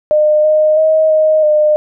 sine tone with pitch steps, 607 / 616 / 630 / 623 / 606 Hz, D#5 / D#5 / D#5 / D#5 / D#5, -43 / -17 / +21 / +2 / -46 cents, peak -7 dBFS, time 0.11-1.76 s, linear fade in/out 0 ms, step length 330 ms, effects none

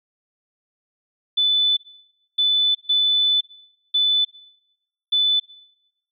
sine tone bursts at uneven times, 3498 Hz, A7, 11 cents flat, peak -15 dBFS, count 5, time 1.37-1.77 / 2.38-2.75 / 2.89-3.41 / 3.94-4.25 / 5.12-5.4 s, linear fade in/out 10 ms, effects noise-tail reverb RT60 0.9 s tail -20 dB re dry

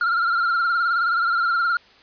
triangle tone with vibrato, 1382 Hz, F6, 19 cents flat, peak -16 dBFS, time 0.01-1.77 s, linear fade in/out 2 ms, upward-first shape sine, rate 19 Hz, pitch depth 62 cents each way, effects white hiss -51 dBFS RMS until 2.02 s + resampled to 11025 Hz

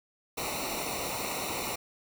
pink noise with comb filter, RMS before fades -34 dBFS, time 0.37-1.76 s, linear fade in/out 10 ms, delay 0.61 ms, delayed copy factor -0.85, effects none

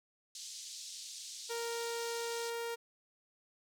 pink band-pass noise, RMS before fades -47 dBFS, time 0.35-2.5 s, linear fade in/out 2 ms, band 4000 to 8000 Hz, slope 24 dB/octave
sawtooth tone, 466.2 Hz, A#4, in tune, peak -33 dBFS, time 1.49-2.76 s, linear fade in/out 20 ms
effects none

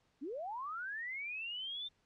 sine linear sweep, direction up, 243 to 3610 Hz, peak -39 dBFS, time 0.21-1.89 s, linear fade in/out 20 ms, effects pink hiss -75 dBFS RMS until 2.05 s + low-pass 6000 Hz 12 dB/octave

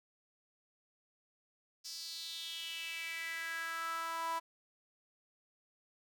sawtooth tone with high-pass filter sweep, 329.6 Hz, E4, in tune, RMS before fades -41 dBFS, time 1.84-4.4 s, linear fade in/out 20 ms, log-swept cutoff 5200 to 940 Hz, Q 5, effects none

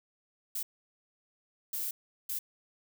violet noise bursts at uneven times, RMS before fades -35 dBFS, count 3, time 0.55-0.63 / 1.73-1.91 / 2.29-2.39 s, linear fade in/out 5 ms, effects none

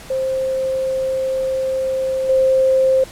sine tone with level steps, 526 Hz, C5, 9 cents sharp, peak -17 / -11 dBFS, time 0.1-3.04 s, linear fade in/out 5 ms, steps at 2.29 s, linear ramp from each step 5 ms, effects pink hiss -38 dBFS RMS until 3.11 s + low-pass 12000 Hz 12 dB/octave

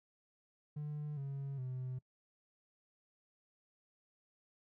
triangle tone with pitch steps, 149 / 138.22 / 128.22 Hz, D3 / C#3 / C3, +25 / -5 / -35 cents, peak -36 dBFS, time 0.76-1.99 s, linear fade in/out 10 ms, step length 410 ms, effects noise-tail reverb RT60 0.1 s tail -24 dB re dry + tanh soft clip ceiling -33 dBFS

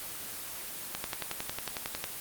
click train, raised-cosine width 0.2 ms, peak -15 dBFS, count 13, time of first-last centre 0.95-2.041 s, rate 11 Hz, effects white hiss -40 dBFS RMS until 2.2 s + Opus 24 kbps

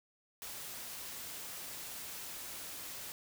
white noise, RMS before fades -45 dBFS, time 0.42-3.12 s, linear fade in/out 0 ms, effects none

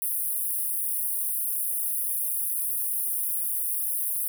pink high-pass noise, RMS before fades -28 dBFS, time 0.02-4.28 s, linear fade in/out 0 ms, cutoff 9500 Hz, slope 96 dB/octave, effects none

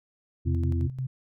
harmonic tone, 84.2 Hz, E2, 37 cents sharp, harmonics 1 / 3 / 4, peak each -24 / -34 / -36 dBFS, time 0.45-0.88 s, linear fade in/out 20 ms
sine tone with tremolo, 130 Hz, C3, 11 cents flat, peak -27 dBFS, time 0.46-1.07 s, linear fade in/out 10 ms, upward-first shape square, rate 5.7 Hz, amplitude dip 65%
effects none

